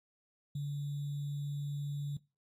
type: tone with sample-and-hold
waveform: sine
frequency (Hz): 143.7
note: D3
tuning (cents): -37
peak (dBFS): -34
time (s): 0.55-2.17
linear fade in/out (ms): 5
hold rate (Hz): 3675
effects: noise-tail reverb RT60 0.3 s tail -22 dB re dry + AAC 48 kbps